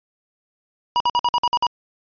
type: tone bursts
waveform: square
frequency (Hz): 965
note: B5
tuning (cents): -40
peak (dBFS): -16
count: 8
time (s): 0.96-1.667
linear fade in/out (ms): 0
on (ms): 42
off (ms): 53
effects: resampled to 11025 Hz